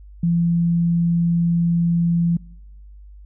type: tone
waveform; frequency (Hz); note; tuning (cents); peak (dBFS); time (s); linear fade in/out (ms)
sine; 170; F3; -46; -15; 0.23-2.37; 5
effects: noise-tail reverb RT60 0.9 s tail -25 dB re dry + added 50 Hz sine -39 dBFS peak until 3.25 s